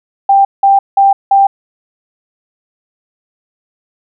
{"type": "tone bursts", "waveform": "sine", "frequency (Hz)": 789, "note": "G5", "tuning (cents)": 11, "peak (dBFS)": -4, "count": 4, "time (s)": [0.29, 1.47], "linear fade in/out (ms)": 5, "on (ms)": 160, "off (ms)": 180, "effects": []}